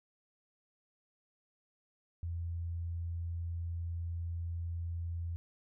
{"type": "tone", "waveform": "sine", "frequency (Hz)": 84.8, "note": "E2", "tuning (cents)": 50, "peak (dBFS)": -35, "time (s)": [2.23, 5.36], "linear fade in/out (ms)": 0, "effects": []}